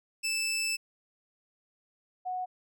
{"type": "tone pair in turn", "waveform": ["20% pulse", "sine"], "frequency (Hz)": [2637, 735.5], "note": ["E7", "F#5"], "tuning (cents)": [0, -11], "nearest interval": "octave + minor seventh", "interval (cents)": 2211, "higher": "first", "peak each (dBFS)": [-24, -31], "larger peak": "first", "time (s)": [[0.23, 0.77], [2.25, 2.46]], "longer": "first", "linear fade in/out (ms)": 20, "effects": []}